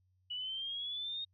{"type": "exponential sweep", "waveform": "sine", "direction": "up", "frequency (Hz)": [2929, 3729], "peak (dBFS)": -37, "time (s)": [0.3, 1.25], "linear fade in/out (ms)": 10, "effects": ["added 92 Hz sine -70 dBFS peak until 1.33 s"]}